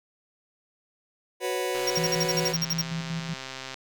sawtooth chord, F# suspended fourth, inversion none, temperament just, 370 / 493.3 / 555 Hz, F#4 / B4 / C#5, 0 / -2 / +2 cents, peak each -26 / -26 / -29 dBFS, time 1.4-2.55 s, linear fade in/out 50 ms
click train, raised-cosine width 0.2 ms, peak -19 dBFS, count 264, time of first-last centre 1.75-3.742 s, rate 132 Hz
square tone bursts, 5588 Hz, F8, in tune, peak -24 dBFS, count 12, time 1.87-2.816 s, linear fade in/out 5 ms, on 33 ms, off 50 ms
sine tone with tremolo, 164.81 Hz, E3, in tune, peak -28 dBFS, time 1.97-3.34 s, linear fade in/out 5 ms, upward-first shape square, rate 5.3 Hz, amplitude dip 50%
effects none

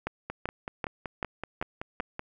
two click trains, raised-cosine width 0.5 ms, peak -19 / -15 dBFS, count 11 / 6, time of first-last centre 0.3-2.194 / 0.07-2.001 s, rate 5.28 / 2.59 Hz, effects none

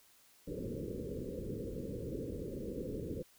white low-pass noise, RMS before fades -41 dBFS, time 0.47-3.23 s, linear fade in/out 10 ms, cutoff 530 Hz, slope 96 dB/octave, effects white hiss -65 dBFS RMS until 3.38 s

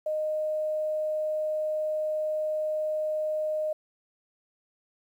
sine tone, 617 Hz, D#5, 15 cents flat, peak -26 dBFS, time 0.06-3.73 s, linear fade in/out 5 ms, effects 10-bit

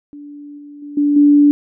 sine tone with level steps, 290.5 Hz, D4, 19 cents flat, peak -31 / -33 / -28 / -11 / -6 dBFS, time 0.13-1.51 s, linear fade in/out 0 ms, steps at 0.58 / 0.82 / 0.97 / 1.16 s, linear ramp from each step 5 ms, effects none

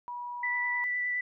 sine tone, 970 Hz, B5, 31 cents flat, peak -35 dBFS, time 0.08-0.84 s, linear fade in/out 0 ms
sine tone with vibrato, 1975.5 Hz, B6, in tune, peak -28 dBFS, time 0.43-1.21 s, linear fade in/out 5 ms, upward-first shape sine, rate 9.7 Hz, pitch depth 11 cents each way
effects none

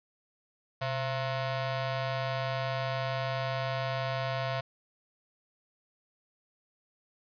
sawtooth ring-modulated tone, 399.8 Hz, G4, 34 cents sharp, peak -23 dBFS, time 0.81-4.61 s, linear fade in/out 10 ms, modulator 273 Hz, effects resampled to 11025 Hz + 10-bit

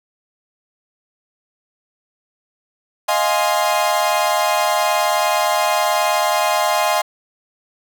40% pulse chord, F minor seventh, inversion third, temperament equal with one note detuned, 622.3 / 701.3 / 830.6 / 1046.5 Hz, Eb5 / F5 / Ab5 / C6, 0 / +7 / 0 / 0 cents, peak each -20 dBFS, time 3.08-7.02 s, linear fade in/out 10 ms, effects none

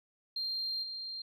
sine tone with level steps, 4186 Hz, C8, in tune, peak -32 / -38 dBFS, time 0.36-1.22 s, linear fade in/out 5 ms, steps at 0.82 s, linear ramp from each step 20 ms, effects tanh soft clip ceiling -28 dBFS

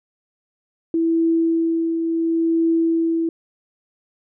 sine tone with tremolo, 329.6 Hz, E4, in tune, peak -14 dBFS, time 0.94-3.29 s, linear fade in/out 2 ms, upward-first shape triangle, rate 0.71 Hz, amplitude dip 45%, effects none

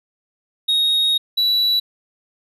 triangle tone pair in turn, 3751 / 3936 Hz, A#7 / B7, +10 / -7 cents, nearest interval minor second, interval 83 cents, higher second, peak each -13 / -13 dBFS, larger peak neither, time 0.68-1.18 / 1.37-1.8 s, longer first, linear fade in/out 10 ms, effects resampled to 32000 Hz

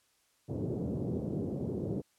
pink band-pass noise, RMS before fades -35 dBFS, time 0.48-2.02 s, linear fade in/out 20 ms, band 100 to 460 Hz, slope 24 dB/octave, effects white hiss -71 dBFS RMS until 2.18 s + low-pass 11000 Hz 12 dB/octave

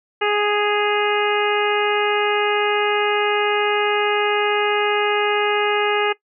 harmonic tone with a mistuned harmonic, 415.3 Hz, G#4, in tune, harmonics 1 / 2 / 3 / 4 / 5 / 6 / 7, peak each -20 / -23 / -25 / -26 / -27 / -28 / -28 dBFS, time 0.21-6.13 s, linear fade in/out 10 ms, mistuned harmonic 7, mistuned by -32 cents, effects noise-tail reverb RT60 0.1 s tail -18 dB re dry

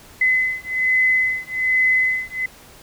sine beating tone pair, 2029 / 2030.2 Hz, B6 / B6, +46 / +47 cents, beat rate 1.2 Hz, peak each -19 dBFS, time 0.21-2.46 s, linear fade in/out 5 ms, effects pink hiss -45 dBFS RMS until 2.82 s

